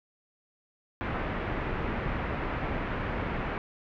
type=low-pass noise; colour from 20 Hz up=pink; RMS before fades=-32 dBFS; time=1.01-3.58 s; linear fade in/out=0 ms; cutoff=2300 Hz; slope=24 dB/octave; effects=none